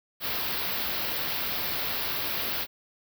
white band-stop noise, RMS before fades -30 dBFS, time 0.2-2.67 s, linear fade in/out 50 ms, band 5000 to 13000 Hz, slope 48 dB/octave, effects none

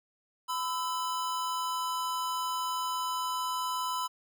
square tone pair together, 1005.9 / 1318.5 Hz, B5 / E6, +31 / 0 cents, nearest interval perfect fourth, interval 469 cents, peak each -32 / -38 dBFS, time 0.48-4.08 s, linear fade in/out 20 ms, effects none

